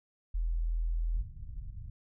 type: tone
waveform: sine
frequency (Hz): 41.33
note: E1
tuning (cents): +5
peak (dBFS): -28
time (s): 0.34-1.22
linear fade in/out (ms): 10
type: low-pass noise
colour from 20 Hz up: pink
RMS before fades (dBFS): -42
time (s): 1.14-1.9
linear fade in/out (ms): 5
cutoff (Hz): 110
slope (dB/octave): 24
effects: none